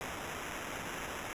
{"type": "noise with sample-and-hold", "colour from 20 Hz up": "violet", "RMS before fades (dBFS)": -41, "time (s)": [0.01, 1.33], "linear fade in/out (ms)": 0, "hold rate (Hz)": 4410, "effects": ["resampled to 32000 Hz"]}